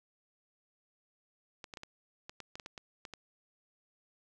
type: clicks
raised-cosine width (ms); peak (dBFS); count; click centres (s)
0.2; -27; 12; 1.642 / 1.738 / 1.772 / 1.834 / 2.295 / 2.403 / 2.555 / 2.598 / 2.661 / 2.778 / 3.052 / 3.137
effects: none